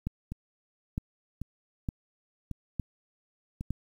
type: two click trains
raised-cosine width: 5 ms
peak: -18 / -23 dBFS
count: 5 / 4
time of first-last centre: 0.07-3.706 / 0.32-3.609 s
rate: 1.1 / 0.912 Hz
effects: 9-bit